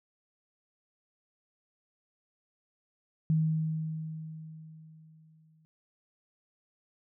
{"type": "tone with exponential decay", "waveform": "sine", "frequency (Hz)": 158.2, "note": "D#3", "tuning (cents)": 29, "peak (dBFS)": -22, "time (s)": [3.3, 5.65], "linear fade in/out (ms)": 0, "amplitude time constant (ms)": 510, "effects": []}